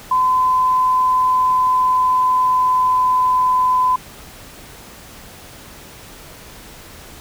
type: tone with pitch glide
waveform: sine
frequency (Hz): 1019 to 1011.4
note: C6 to B5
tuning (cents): -46 to +41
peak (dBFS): -12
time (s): 0.11-3.96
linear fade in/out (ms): 5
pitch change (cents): -13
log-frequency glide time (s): 0.52-3.23
effects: pink hiss -39 dBFS RMS until 7.2 s